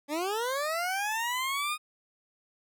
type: linear sweep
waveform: 20% pulse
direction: up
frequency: 278.7 to 1244.5 Hz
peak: -24 dBFS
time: 0.08-1.78 s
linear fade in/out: 50 ms
effects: none